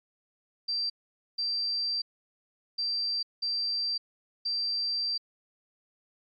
sine tone bursts at uneven times, 4699 Hz, D8, in tune, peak -27 dBFS, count 5, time 0.68-0.9 / 1.38-2.02 / 2.78-3.23 / 3.42-3.98 / 4.45-5.18 s, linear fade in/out 10 ms, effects MP3 48 kbps

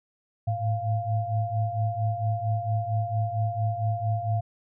sine tone cluster, 106.2 / 110.6 / 696 Hz, G#2 / A2 / F5, +39 / +9 / -6 cents, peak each -28 / -28 / -30 dBFS, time 0.47-4.41 s, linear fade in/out 10 ms, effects none

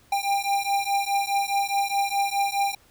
square beating tone pair, 795 / 799.8 Hz, G5 / G5, +24 / +35 cents, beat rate 4.8 Hz, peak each -26 dBFS, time 0.12-2.75 s, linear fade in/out 5 ms, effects pink hiss -58 dBFS RMS until 2.9 s

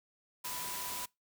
sine tone in noise, 989 Hz, B5, 2 cents sharp, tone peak -45 dBFS, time 0.44-1.06 s, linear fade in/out 10 ms, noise white, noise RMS -40 dBFS, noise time 0.44-1.06 s, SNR -8 dB, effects noise-tail reverb RT60 0.2 s tail -24 dB re dry

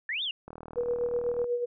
sine exponential two-way sweep, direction up then down, 1700 to 3729 to 2749 Hz, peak -29 dBFS, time 0.09-0.31 s, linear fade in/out 2 ms, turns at 0.23 s
click train, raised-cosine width 1 ms, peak -28 dBFS, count 39, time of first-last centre 0.48-1.442 s, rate 39.5 Hz
sine tone with tremolo, 483.1 Hz, B4, 38 cents flat, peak -24 dBFS, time 0.76-1.66 s, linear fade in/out 20 ms, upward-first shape sine, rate 8.1 Hz, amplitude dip 55%
effects none

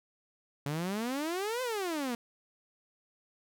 sawtooth exponential two-way sweep, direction up then down, 138.59 to 521 to 229.6 Hz, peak -28 dBFS, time 0.66-2.15 s, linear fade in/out 2 ms, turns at 1.62 s, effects none

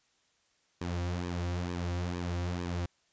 sawtooth tone with flanger, 87.9 Hz, F2, 12 cents sharp, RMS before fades -34 dBFS, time 0.81-2.86 s, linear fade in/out 5 ms, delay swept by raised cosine 1.4 to 4.8 ms, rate 2.2 Hz, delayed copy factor -0.7, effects white hiss -71 dBFS RMS until 3.12 s + resampled to 16000 Hz

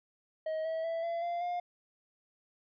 triangle tone with pitch steps, 632 / 646.4 / 661.1 / 676.2 / 691.6 / 707.4 Hz, D#5 / E5 / E5 / E5 / F5 / F5, +27 / -34 / +5 / +44 / -17 / +22 cents, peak -30 dBFS, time 0.46-1.6 s, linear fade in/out 5 ms, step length 190 ms, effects resampled to 11025 Hz

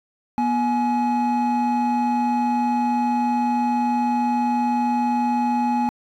triangle tone pair together, 242.3 / 842.3 Hz, B3 / G#5, -33 / +24 cents, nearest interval octave + minor seventh, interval 2157 cents, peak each -18 dBFS, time 0.38-5.89 s, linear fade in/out 0 ms, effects tanh soft clip ceiling -12 dBFS

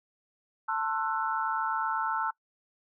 sine chord, F# half-diminished seventh, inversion first, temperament just, 888 / 1065.6 / 1332 / 1480 Hz, A5 / C6 / E6 / F#6, +16 / +31 / +18 / 0 cents, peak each -31 / -36 / -31 / -36 dBFS, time 0.68-2.31 s, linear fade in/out 10 ms, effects noise-tail reverb RT60 0.1 s tail -22 dB re dry

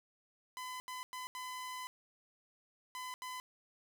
sawtooth tone bursts at uneven times, 1011 Hz, B5, 40 cents sharp, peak -38 dBFS, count 6, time 0.57-0.8 / 0.88-1.03 / 1.13-1.27 / 1.35-1.87 / 2.95-3.14 / 3.22-3.4 s, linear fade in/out 0 ms, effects 12-bit

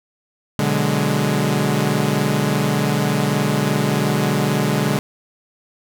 sawtooth chord, G# half-diminished seventh, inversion first, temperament equal, 123.47 / 146.83 / 185 / 207.7 Hz, B2 / D3 / F#3 / G#3, 0 / 0 / 0 / 0 cents, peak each -21 / -16 / -21 / -17 dBFS, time 0.59-4.99 s, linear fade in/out 0 ms, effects none

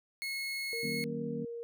30% pulse tone, 2175 Hz, C#7, 33 cents flat, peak -32 dBFS, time 0.22-1.04 s, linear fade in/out 0 ms
sine tone with pitch glide, 463.2 to 468.3 Hz, A#4 to A#4, -11 to +8 cents, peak -38 dBFS, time 0.73-1.63 s, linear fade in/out 0 ms, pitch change +19 cents, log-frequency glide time 0.91-1 s
sine chord, D# minor seventh, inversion none, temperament equal with one note detuned, 155.56 / 189.32 / 233.1 / 277.2 Hz, D#3 / F#3 / A#3 / C#4, 0 / +40 / 0 / 0 cents, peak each -41 / -43 / -38 / -44 dBFS, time 0.83-1.45 s, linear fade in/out 5 ms
effects none

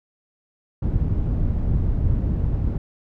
white low-pass noise, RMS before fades -21 dBFS, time 0.82-2.78 s, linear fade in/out 5 ms, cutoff 100 Hz, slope 12 dB/octave, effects none

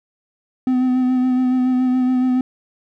triangle tone with vibrato, 254.3 Hz, C4, 49 cents flat, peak -12 dBFS, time 0.67-2.41 s, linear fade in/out 2 ms, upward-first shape sine, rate 7.1 Hz, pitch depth 22 cents each way, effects none

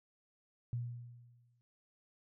sine tone with exponential decay, 120.1 Hz, B2, 48 cents flat, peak -33 dBFS, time 0.73-1.61 s, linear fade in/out 0 ms, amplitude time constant 190 ms, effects none

